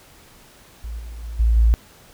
sine tone with level steps, 56.5 Hz, A1, 47 cents sharp, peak -27 / -31 / -28 / -13 / -11 dBFS, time 0.84-1.74 s, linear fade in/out 0 ms, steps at 0.99 / 1.23 / 1.39 / 1.56 s, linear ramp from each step 10 ms, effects pink hiss -49 dBFS RMS until 2.13 s

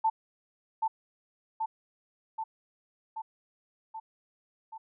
sine tone with echo, 887 Hz, A5, 14 cents sharp, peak -22 dBFS, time 0.04-0.1 s, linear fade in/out 10 ms, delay 780 ms, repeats 6, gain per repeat -3 dB, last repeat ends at 4.78 s, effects none

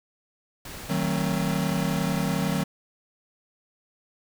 pink noise, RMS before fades -39 dBFS, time 0.65-2.63 s, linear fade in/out 5 ms
square chord, D# diminished seventh, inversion none, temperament just, 155.56 / 186.68 / 224 / 268.8 Hz, D#3 / F#3 / A3 / C4, 0 / +16 / +31 / +47 cents, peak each -29 / -28 / -33 / -33 dBFS, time 0.89-2.64 s, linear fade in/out 10 ms
effects none

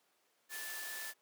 sine tone in noise, 1750 Hz, A6, 10 cents flat, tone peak -45 dBFS, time 0.49-1.14 s, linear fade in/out 50 ms, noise white, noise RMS -45 dBFS, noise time 0.49-1.14 s, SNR -3 dB, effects pink hiss -74 dBFS RMS until 1.21 s + high-pass 400 Hz 12 dB/octave

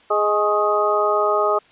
harmonic tone with a mistuned harmonic, 208.4 Hz, G#3, 6 cents sharp, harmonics 2 / 3 / 4 / 5 / 6, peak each -21 / -21 / -25 / -27 / -20 dBFS, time 0.1-1.59 s, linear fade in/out 10 ms, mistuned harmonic 5, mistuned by +65 cents, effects white hiss -52 dBFS RMS until 1.71 s + resampled to 8000 Hz

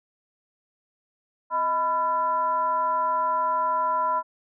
sine tone with frequency modulation, 997 Hz, B5, 16 cents sharp, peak -21 dBFS, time 1.5-4.23 s, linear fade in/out 50 ms, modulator 367 Hz, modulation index 0.62, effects none

